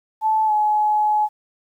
sine tone with pitch glide, 872 to 847.2 Hz, A5 to G#5, -16 to +34 cents, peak -15 dBFS, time 0.21-1.29 s, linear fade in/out 50 ms, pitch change -50 cents, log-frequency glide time 0.46-0.52 s, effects 9-bit

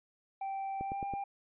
triangle tone with pitch glide, 780 to 796.4 Hz, G5 to G5, -9 to +27 cents, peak -33 dBFS, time 0.41-1.24 s, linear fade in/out 5 ms, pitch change +36 cents, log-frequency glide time 0.81-1.03 s
click train, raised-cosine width 2 ms, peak -27 dBFS, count 4, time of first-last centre 0.81-1.137 s, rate 9.17 Hz
effects resampled to 8000 Hz

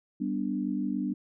sine chord, G major, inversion none, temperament equal, 196 / 246.9 / 293.7 Hz, G3 / B3 / D4, 0 / 0 / 0 cents, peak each -32 dBFS, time 0.2-1.14 s, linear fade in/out 10 ms, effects none

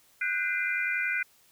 sine tone cluster, 1479 / 1570 / 2053 / 2403 Hz, F#6 / G6 / C7 / D7, -1 / +2 / -33 / +39 cents, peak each -31 / -35 / -31 / -32 dBFS, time 0.21-1.23 s, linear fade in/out 5 ms, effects white hiss -62 dBFS RMS until 1.51 s

